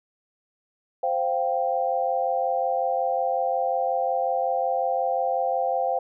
sine chord, C suspended fourth, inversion none, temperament equal, 523.3 / 698.5 / 784 Hz, C5 / F5 / G5, 0 / 0 / 0 cents, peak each -26 dBFS, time 1.03-5.99 s, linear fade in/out 5 ms, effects none

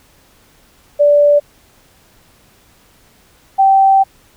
sine tone pair in turn, 583 / 776.7 Hz, D5 / G5, -13 / -16 cents, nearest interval perfect fourth, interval 497 cents, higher second, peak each -6 dBFS, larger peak neither, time 0.99-1.4 / 3.58-4.04 s, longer second, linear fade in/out 20 ms, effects pink hiss -50 dBFS RMS until 4.36 s

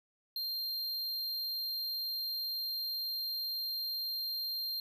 square tone, 4186 Hz, C8, in tune, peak -35 dBFS, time 0.36-4.8 s, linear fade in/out 2 ms, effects none

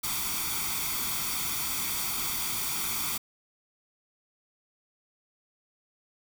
white noise with comb filter, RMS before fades -31 dBFS, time 0.03-3.18 s, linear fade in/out 10 ms, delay 0.87 ms, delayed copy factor +0.7, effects none

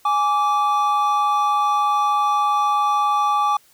triangle tone pair together, 830.6 / 1163.5 Hz, G#5 / D6, 0 / -17 cents, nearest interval tritone, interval 583 cents, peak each -18 / -16 dBFS, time 0.05-3.57 s, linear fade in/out 5 ms, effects white hiss -55 dBFS RMS until 3.73 s

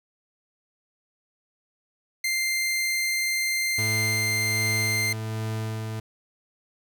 sawtooth tone, 2093 Hz, C7, in tune, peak -20 dBFS, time 2.24-5.13 s, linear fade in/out 5 ms
40% pulse tone with tremolo, 110 Hz, A2, in tune, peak -26 dBFS, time 3.78-6 s, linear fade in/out 5 ms, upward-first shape sine, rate 1.3 Hz, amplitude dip 30%
effects none

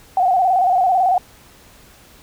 sine tone with vibrato, 740 Hz, F#5, in tune, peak -12 dBFS, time 0.17-1.18 s, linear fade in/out 2 ms, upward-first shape square, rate 18 Hz, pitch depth 61 cents each way, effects pink hiss -47 dBFS RMS until 2.22 s

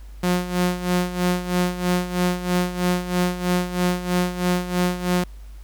sawtooth tone with tremolo, 179.1 Hz, F3, 44 cents sharp, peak -13 dBFS, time 0.23-5.24 s, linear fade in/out 5 ms, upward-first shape sine, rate 3.1 Hz, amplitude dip 75%, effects added 50 Hz sine -36 dBFS peak until 5.63 s + pink hiss -55 dBFS RMS until 5.63 s

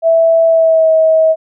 sine tone with pitch glide, 658 to 639.6 Hz, E5 to D#5, -3 to +48 cents, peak -6 dBFS, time 0.02-1.36 s, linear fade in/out 50 ms, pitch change -49 cents, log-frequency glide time 0.46-0.91 s, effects none

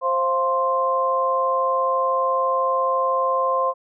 sine tone cluster, 527 / 693 / 1050 Hz, C5 / F5 / C6, +12 / -14 / +6 cents, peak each -22 / -28 / -20 dBFS, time 0.01-3.74 s, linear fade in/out 50 ms, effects none

